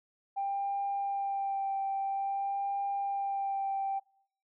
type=tone with vibrato; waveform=sine; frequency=790 Hz; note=G5; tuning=13 cents sharp; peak=-29 dBFS; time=0.36-4 s; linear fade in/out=20 ms; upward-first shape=sine; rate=0.5 Hz; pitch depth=16 cents each way; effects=noise-tail reverb RT60 0.7 s tail -26 dB re dry + tanh soft clip ceiling -25 dBFS